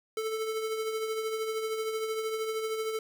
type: tone with tremolo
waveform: square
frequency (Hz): 440.1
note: A4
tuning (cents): 0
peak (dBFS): -29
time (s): 0.17-2.99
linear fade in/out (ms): 2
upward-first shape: triangle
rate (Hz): 13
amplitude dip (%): 50
effects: 10-bit